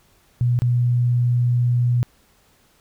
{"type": "tone with dropouts", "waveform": "sine", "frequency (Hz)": 121.8, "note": "B2", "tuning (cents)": -24, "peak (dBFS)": -15, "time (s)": [0.41, 2.03], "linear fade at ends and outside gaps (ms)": 0, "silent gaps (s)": [0.59, 0.62], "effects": ["pink hiss -58 dBFS RMS until 2.8 s"]}